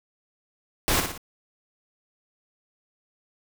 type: noise with echo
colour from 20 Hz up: pink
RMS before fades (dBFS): -22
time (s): 0.88-1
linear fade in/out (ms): 0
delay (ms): 59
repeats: 3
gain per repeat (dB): -6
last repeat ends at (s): 1.177
effects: none